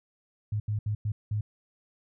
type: tone bursts at uneven times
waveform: sine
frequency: 105.7 Hz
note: G#2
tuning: 31 cents sharp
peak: -26 dBFS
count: 5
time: 0.52-0.6 / 0.68-0.79 / 0.86-0.95 / 1.05-1.12 / 1.31-1.41 s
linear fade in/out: 5 ms
effects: none